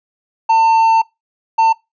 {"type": "tone pair in turn", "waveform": "triangle", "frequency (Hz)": [899, 899], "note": ["A5", "A5"], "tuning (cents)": [37, 37], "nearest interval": "unison", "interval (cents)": 0, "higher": "neither", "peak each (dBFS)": -6, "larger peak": "neither", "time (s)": [[0.49, 1.02], [1.58, 1.73]], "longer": "first", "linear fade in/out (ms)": 10, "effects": ["noise-tail reverb RT60 0.2 s tail -22 dB re dry", "resampled to 16000 Hz"]}